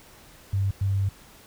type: tone bursts at uneven times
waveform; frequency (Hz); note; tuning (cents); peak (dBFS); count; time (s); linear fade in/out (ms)
sine; 98; G2; 0; -21; 2; 0.53-0.71 / 0.81-1.09; 5
effects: pink hiss -51 dBFS RMS until 1.46 s